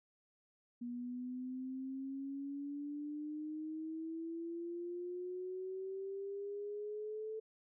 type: exponential sweep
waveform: sine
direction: up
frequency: 240 to 440 Hz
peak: -40 dBFS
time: 0.81-7.4 s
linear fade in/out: 10 ms
effects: none

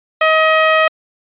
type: tone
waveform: 15% pulse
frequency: 633 Hz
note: D#5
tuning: 30 cents sharp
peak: -3 dBFS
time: 0.21-0.88 s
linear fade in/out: 5 ms
effects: resampled to 8000 Hz

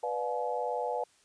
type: chord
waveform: sine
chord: B diminished seventh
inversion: none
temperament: just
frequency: 493.9 / 592.7 / 711.2 / 853.4 Hz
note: B4 / D5 / F5 / Ab5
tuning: 0 / +16 / +31 / +47 cents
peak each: -34 / -37 / -36 / -35 dBFS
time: 0.03-1.04 s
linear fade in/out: 5 ms
effects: white hiss -65 dBFS RMS until 1.24 s + resampled to 22050 Hz

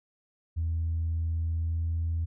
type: tone with pitch glide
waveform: sine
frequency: 82.1 to 82.67 Hz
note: E2 to E2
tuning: -6 to +6 cents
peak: -25 dBFS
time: 0.56-2.26 s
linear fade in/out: 20 ms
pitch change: +12 cents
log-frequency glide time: 1.55-1.84 s
effects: tanh soft clip ceiling -23 dBFS

